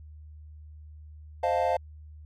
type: chord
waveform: triangle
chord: F dominant seventh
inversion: second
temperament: equal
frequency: 523.3 / 622.3 / 698.5 / 880 Hz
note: C5 / Eb5 / F5 / A5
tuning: 0 / 0 / 0 / 0 cents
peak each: -27 / -28 / -25 / -29 dBFS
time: 1.43-1.77 s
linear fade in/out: 5 ms
effects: added 76 Hz sine -44 dBFS peak until 2.25 s